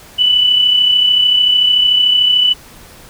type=tone with amplitude modulation; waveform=sine; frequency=2977 Hz; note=F#7; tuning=10 cents sharp; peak=-6 dBFS; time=0.18-2.54 s; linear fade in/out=20 ms; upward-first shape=sine; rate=33.5 Hz; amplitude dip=45%; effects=pink hiss -39 dBFS RMS until 3.09 s